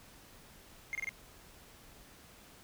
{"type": "tone bursts", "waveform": "triangle", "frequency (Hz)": 2120, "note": "C7", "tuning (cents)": 22, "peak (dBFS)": -32, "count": 4, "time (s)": [0.93, 1.091], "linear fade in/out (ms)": 0, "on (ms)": 20, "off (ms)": 27, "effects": ["pink hiss -57 dBFS RMS until 2.63 s"]}